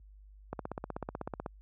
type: click train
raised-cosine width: 1 ms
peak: -22 dBFS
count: 16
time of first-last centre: 0.53-1.462 s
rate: 16.1 Hz
effects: added 50 Hz sine -47 dBFS peak until 1.61 s + high-pass 60 Hz 12 dB/octave